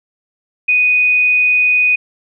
sine tone, 2486 Hz, D#7, 2 cents flat, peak -9 dBFS, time 0.68-1.96 s, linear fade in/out 10 ms, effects none

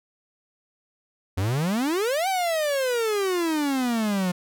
45% pulse exponential two-way sweep, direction up then down, 87.31 to 784 to 176 Hz, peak -22 dBFS, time 1.37-4.32 s, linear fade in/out 10 ms, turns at 2.28 s, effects none

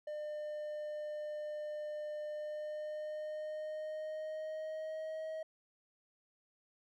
triangle tone with pitch glide, 602 to 633.4 Hz, D5 to D#5, +43 to +31 cents, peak -37 dBFS, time 0.07-5.43 s, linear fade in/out 5 ms, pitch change +88 cents, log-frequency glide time 2.28-5.28 s, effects none

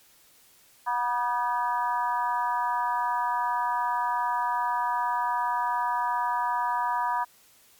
harmonic tone with a mistuned harmonic, 242.6 Hz, B3, 31 cents flat, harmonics 3 / 4 / 5 / 6 / 7, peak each -33 / -25 / -33 / -39 / -38 dBFS, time 0.86-7.25 s, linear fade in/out 20 ms, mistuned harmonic 6, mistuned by +95 cents, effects white hiss -58 dBFS RMS until 7.79 s + MP3 96 kbps

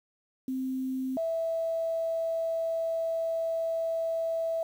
sine tone pair in turn, 260.8 / 657.2 Hz, C4 / E5, -5 / -5 cents, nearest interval octave + major third, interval 1600 cents, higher second, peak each -29 / -27 dBFS, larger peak second, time 0.48-1.17 / 1.17-4.63 s, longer second, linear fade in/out 2 ms, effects 9-bit

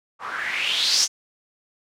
blue noise with low-pass filter sweep, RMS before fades -23 dBFS, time 0.19-1.08 s, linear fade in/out 50 ms, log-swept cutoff 1100 to 6300 Hz, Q 5.3, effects none

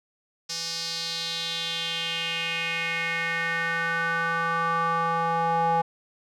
square tone with band-pass filter sweep, 166.5 Hz, E3, 18 cents sharp, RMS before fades -27 dBFS, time 0.49-5.82 s, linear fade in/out 10 ms, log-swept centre 5300 to 820 Hz, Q 3.8, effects none

